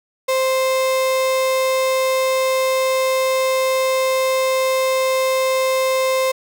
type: tone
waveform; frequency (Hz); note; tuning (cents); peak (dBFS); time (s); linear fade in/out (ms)
35% pulse; 523.3; C5; 0; -14; 0.28-6.32; 10
effects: none